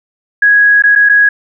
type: tone with dropouts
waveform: sine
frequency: 1661.2 Hz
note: G#6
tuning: in tune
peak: -4 dBFS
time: 0.42-1.29 s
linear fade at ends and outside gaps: 5 ms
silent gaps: 0.823-0.837 / 0.953-0.958 / 1.09-1.095 s
effects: none